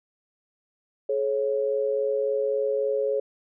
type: tone pair together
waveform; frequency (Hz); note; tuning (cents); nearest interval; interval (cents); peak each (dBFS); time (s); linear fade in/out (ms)
sine; 425.6 / 549.2; G#4 / C#5; +42 / -16; major third; 442; -25; 1.09-3.2; 5
effects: none